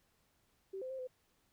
sine tone with pitch steps, 385.5 / 516 / 527 / 509 Hz, G4 / C5 / C5 / C5, -29 / -24 / +12 / -48 cents, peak -40 dBFS, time 0.73-1.074 s, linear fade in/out 10 ms, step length 86 ms, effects pink hiss -75 dBFS RMS until 1.52 s

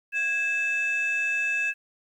sine tone pair together, 1649.2 / 2618 Hz, G#6 / E7, -13 / -13 cents, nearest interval minor sixth, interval 800 cents, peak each -26 / -23 dBFS, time 0.12-1.74 s, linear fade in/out 50 ms, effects tanh soft clip ceiling -20 dBFS + 10-bit

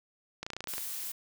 clicks, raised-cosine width 0.2 ms, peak -20 dBFS, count 10, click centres 0.43 / 0.465 / 0.503 / 0.534 / 0.566 / 0.606 / 0.641 / 0.673 / 0.737 / 0.781 s
blue noise, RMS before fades -38 dBFS, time 0.68-1.12 s, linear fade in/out 5 ms
effects none

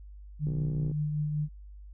sine tone with tremolo, 150.1 Hz, D3, 38 cents sharp, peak -26 dBFS, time 0.39-1.49 s, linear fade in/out 50 ms, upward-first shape triangle, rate 5.2 Hz, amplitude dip 35%
click train, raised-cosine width 3 ms, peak -26 dBFS, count 28, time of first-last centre 0.47-0.914 s, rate 60.8 Hz
effects added 50 Hz sine -44 dBFS peak until 1.93 s

